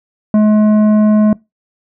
triangle tone with tanh clipping, 212.7 Hz, G#3, 42 cents sharp, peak -8 dBFS, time 0.34-1.33 s, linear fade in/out 2 ms, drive 14 dB, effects noise-tail reverb RT60 0.2 s tail -22 dB re dry

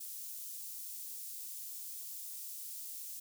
white high-pass noise, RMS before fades -45 dBFS, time 0-3.2 s, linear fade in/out 10 ms, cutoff 7100 Hz, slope 12 dB/octave, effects none

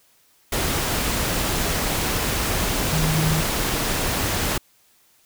sine tone in noise, 156.9 Hz, D#3, 15 cents sharp, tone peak -20 dBFS, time 2.92-3.41 s, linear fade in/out 5 ms, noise pink, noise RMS -23 dBFS, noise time 0.52-4.58 s, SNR 0 dB, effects white hiss -59 dBFS RMS until 5.25 s

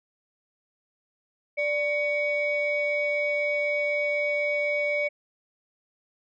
sine tone pair together, 587.3 / 2248 Hz, D5 / C#7, 0 / +24 cents, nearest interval octave + major seventh, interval 2324 cents, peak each -25 dBFS, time 1.57-5.09 s, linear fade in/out 20 ms, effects tanh soft clip ceiling -18 dBFS

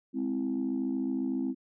sine chord, Ab augmented, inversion none, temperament equal, 207.7 / 261.6 / 329.6 Hz, Ab3 / C4 / E4, 0 / 0 / 0 cents, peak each -35 / -29 / -34 dBFS, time 0.13-1.55 s, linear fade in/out 50 ms, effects tanh soft clip ceiling -22 dBFS

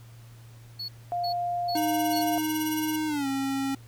triangle tone bursts, 4387 Hz, C#8, 19 cents flat, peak -31 dBFS, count 4, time 0.79-2.22 s, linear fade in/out 10 ms, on 95 ms, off 350 ms
sine tone, 702 Hz, F5, 9 cents sharp, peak -26 dBFS, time 1.12-2.38 s, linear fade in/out 0 ms
square tone with pitch glide, 310 to 271.4 Hz, D#4 to C#4, -6 to -36 cents, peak -27 dBFS, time 1.75-3.75 s, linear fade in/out 5 ms, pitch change -230 cents, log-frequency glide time 3.07-3.27 s
5% pulse tone with tremolo, 2900 Hz, F#7, 35 cents flat, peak -22 dBFS, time 1.77-2.96 s, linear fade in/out 2 ms, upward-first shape triangle, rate 18 Hz, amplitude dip 100%
effects added 116 Hz sine -46 dBFS peak until 3.87 s + pink hiss -57 dBFS RMS until 3.87 s

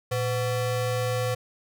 square ring-modulated tone, 311.2 Hz, D#4, in tune, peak -22 dBFS, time 0.11-1.35 s, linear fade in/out 10 ms, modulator 195 Hz, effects none

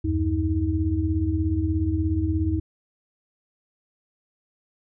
sine tone cluster, 77 / 93.8 / 316.9 Hz, D#2 / F#2 / D#4, -17 / +24 / +32 cents, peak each -25 dBFS, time 0.04-2.6 s, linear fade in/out 10 ms, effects none

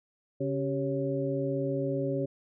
harmonic tone with a mistuned harmonic, 138.59 Hz, C#3, in tune, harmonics 1 / 2 / 3 / 4, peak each -33 / -33 / -33 / -33 dBFS, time 0.4-2.26 s, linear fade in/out 10 ms, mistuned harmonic 3, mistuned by -100 cents, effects none

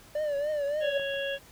triangle tone with vibrato, 587.3 Hz, D5, in tune, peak -25 dBFS, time 0.15-0.98 s, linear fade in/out 5 ms, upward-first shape triangle, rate 3.5 Hz, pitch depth 97 cents each way
harmonic tone, 554 Hz, C#5, 1 cent flat, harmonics 1 / 3 / 5 / 6, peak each -31 / -36 / -38 / -39 dBFS, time 0.8-1.39 s, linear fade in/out 50 ms
clicks, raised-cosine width 1 ms, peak -32 / -38 dBFS, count 2, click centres 0.997 / 1.14 s
effects pink hiss -54 dBFS RMS until 1.51 s

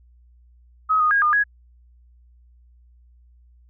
sine tone with pitch steps, 1272 / 1237 / 1633 / 1214 / 1666 Hz, D#6 / D#6 / G#6 / D#6 / G#6, +38 / -10 / -30 / -43 / +5 cents, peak -15 dBFS, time 0.89-1.44 s, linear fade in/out 20 ms, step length 110 ms, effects added 60 Hz sine -50 dBFS peak until 3.69 s

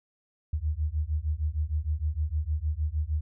sine beating tone pair, 73.5 / 80 Hz, D2 / D#2, +2 / +49 cents, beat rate 6.5 Hz, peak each -29 dBFS, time 0.53-3.21 s, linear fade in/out 5 ms, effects none

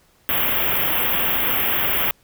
white band-stop noise, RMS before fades -20 dBFS, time 0.29-2.11 s, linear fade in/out 0 ms, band 3400 to 12000 Hz, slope 96 dB/octave, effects pink hiss -58 dBFS RMS until 2.23 s

